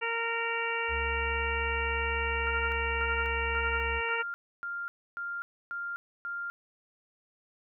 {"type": "harmonic tone", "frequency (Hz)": 461.8, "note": "A#4", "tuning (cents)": -16, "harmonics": [1, 2, 3, 4, 5, 6], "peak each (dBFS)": [-36, -36, -36, -36, -36, -36], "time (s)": [0.01, 4.23], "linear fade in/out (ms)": 20}
{"type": "tone with pitch glide", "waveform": "triangle", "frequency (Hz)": [69.3, 68.27], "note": ["C#2", "C#2"], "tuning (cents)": [0, -26], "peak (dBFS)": -32, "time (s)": [0.88, 4.02], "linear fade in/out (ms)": 50, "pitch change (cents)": -26, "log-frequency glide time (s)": [2.08, 3.3]}
{"type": "tone bursts", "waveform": "sine", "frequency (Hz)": 1396.9, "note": "F6", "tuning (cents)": 0, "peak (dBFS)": -33, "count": 8, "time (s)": [2.47, 6.5], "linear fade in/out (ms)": 0, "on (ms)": 250, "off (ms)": 290}
{"effects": []}